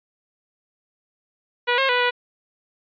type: tone with pitch steps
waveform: 10% pulse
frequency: 486.4 / 537 / 492.8 / 489.7 Hz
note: B4 / C5 / B4 / B4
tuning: -26 / +45 / -4 / -15 cents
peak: -9 dBFS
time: 1.67-2.11 s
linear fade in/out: 20 ms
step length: 110 ms
effects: resampled to 11025 Hz